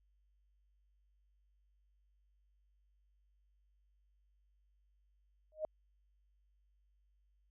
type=tone with exponential growth; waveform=sine; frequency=621 Hz; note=D#5; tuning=3 cents flat; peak=-31 dBFS; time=5.52-5.65 s; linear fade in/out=1 ms; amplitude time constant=28 ms; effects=added 50 Hz sine -70 dBFS peak until 7.5 s